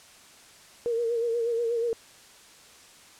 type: tone with vibrato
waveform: sine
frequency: 466.2 Hz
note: A#4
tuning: in tune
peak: -24 dBFS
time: 0.86-1.93 s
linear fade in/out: 0 ms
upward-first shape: sine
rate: 8.3 Hz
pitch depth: 49 cents each way
effects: white hiss -52 dBFS RMS until 3.19 s + low-pass 9000 Hz 12 dB/octave

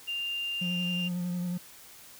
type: tone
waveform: sine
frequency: 2794 Hz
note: F7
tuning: in tune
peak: -30 dBFS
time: 0.07-1.09 s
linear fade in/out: 20 ms
type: tone with vibrato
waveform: triangle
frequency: 177.3 Hz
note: F3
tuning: 26 cents sharp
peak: -27 dBFS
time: 0.61-1.58 s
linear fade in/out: 10 ms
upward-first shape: sine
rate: 11 Hz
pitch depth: 25 cents each way
effects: tanh soft clip ceiling -22 dBFS + white hiss -51 dBFS RMS until 2.19 s

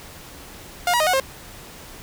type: tone with pitch steps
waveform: sawtooth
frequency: 709 / 960 / 620 / 734 / 533 Hz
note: F5 / B5 / D#5 / F#5 / C5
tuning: +26 / -49 / -6 / -14 / +32 cents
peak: -13 dBFS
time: 0.87-1.2 s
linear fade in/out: 2 ms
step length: 66 ms
effects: pink hiss -41 dBFS RMS until 2.02 s

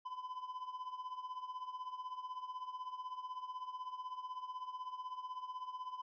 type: tone with tremolo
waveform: triangle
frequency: 1010 Hz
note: B5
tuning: 39 cents sharp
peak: -37 dBFS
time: 0.05-6.02 s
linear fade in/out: 10 ms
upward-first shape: triangle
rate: 16 Hz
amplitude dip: 80%
effects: resampled to 11025 Hz

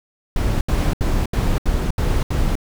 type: noise bursts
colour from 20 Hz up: brown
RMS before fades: -18 dBFS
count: 7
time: 0.36-2.554 s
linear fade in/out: 2 ms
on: 250 ms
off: 74 ms
effects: none

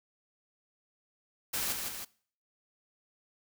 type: noise with echo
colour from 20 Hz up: white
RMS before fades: -33 dBFS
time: 1.53-1.73 s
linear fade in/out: 10 ms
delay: 160 ms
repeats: 2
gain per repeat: -4 dB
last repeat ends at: 2.05 s
effects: noise-tail reverb RT60 0.5 s tail -22 dB re dry

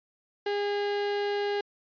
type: tone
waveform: 35% pulse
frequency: 408 Hz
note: G#4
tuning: 31 cents flat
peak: -25 dBFS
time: 0.46-1.61 s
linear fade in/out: 5 ms
effects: resampled to 11025 Hz

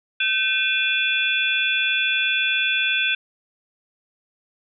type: tone cluster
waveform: sine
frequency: 1539 / 2442 / 2670 / 3433 Hz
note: G6 / D#7 / E7 / A7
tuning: -32 / -33 / +22 / -43 cents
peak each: -24 dBFS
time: 0.2-3.15 s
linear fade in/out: 5 ms
effects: none

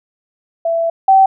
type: tone pair in turn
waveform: sine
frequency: 666 / 770.7 Hz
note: E5 / G5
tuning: +18 / -30 cents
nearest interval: minor third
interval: 252 cents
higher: second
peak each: -13 / -5 dBFS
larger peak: second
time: 0.65-0.9 / 1.08-1.26 s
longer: first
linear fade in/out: 5 ms
effects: none

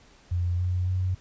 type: tone with pitch steps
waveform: sine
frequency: 88 / 90.11 / 92.27 Hz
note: F2 / F#2 / F#2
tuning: +14 / -45 / -4 cents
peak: -23 dBFS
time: 0.31-1.15 s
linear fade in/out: 10 ms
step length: 280 ms
effects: pink hiss -56 dBFS RMS until 1.2 s + resampled to 16000 Hz

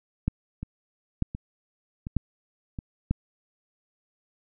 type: two click trains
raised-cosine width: 5 ms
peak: -11 / -21 dBFS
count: 4 / 4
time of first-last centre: 0.28-3.11 / 0.63-2.788 s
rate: 1.06 / 1.39 Hz
effects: none

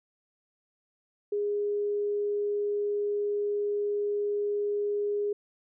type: tone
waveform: sine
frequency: 411.5 Hz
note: G#4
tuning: 16 cents flat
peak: -26 dBFS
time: 1.32-5.33 s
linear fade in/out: 5 ms
effects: none

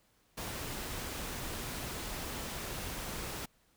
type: noise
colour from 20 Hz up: pink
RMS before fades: -40 dBFS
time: 0.37-3.46 s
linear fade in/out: 10 ms
effects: pink hiss -70 dBFS RMS until 3.76 s

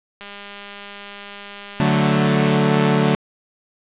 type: click train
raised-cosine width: 0.2 ms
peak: -18 dBFS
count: 475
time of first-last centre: 0.21-2.557 s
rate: 202 Hz
type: chord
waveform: sawtooth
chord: D major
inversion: none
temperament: equal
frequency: 146.83 / 185 / 220 Hz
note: D3 / F#3 / A3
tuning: 0 / 0 / 0 cents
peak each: -14 / -16 / -15 dBFS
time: 1.8-3.15 s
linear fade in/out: 0 ms
effects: resampled to 8000 Hz + 8-bit

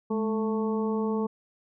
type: harmonic tone with a mistuned harmonic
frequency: 221 Hz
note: A3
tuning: 8 cents sharp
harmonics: 1 / 2 / 3 / 4 / 5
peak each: -27 / -29 / -44 / -37 / -39 dBFS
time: 0.1-1.27 s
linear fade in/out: 10 ms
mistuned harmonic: 1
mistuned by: -59 cents
effects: none

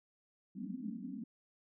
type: band-pass noise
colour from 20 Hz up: white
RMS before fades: -43 dBFS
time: 0.55-1.24 s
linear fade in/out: 5 ms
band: 180 to 280 Hz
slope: 96 dB/octave
effects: none

